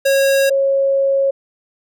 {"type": "tone pair in turn", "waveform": ["square", "sine"], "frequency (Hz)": [547, 547], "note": ["C#5", "C#5"], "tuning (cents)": [-23, -23], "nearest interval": "unison", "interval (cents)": 0, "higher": "neither", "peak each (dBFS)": -12, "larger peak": "neither", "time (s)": [[0.05, 0.5], [0.5, 1.31]], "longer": "second", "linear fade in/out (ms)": 10, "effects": []}